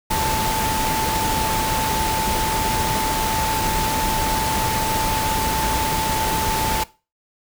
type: tone in noise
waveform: sine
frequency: 880 Hz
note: A5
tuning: in tune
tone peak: -22 dBFS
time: 0.1-6.84 s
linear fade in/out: 10 ms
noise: pink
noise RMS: -23 dBFS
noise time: 0.1-6.84 s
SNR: -2 dB
effects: noise-tail reverb RT60 0.3 s tail -19 dB re dry